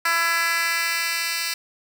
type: tone with high-pass filter sweep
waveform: 10% pulse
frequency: 334.5 Hz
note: E4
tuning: 25 cents sharp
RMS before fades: -23 dBFS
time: 0.05-1.54 s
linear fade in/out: 5 ms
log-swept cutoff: 1400 to 3100 Hz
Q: 1.4
effects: none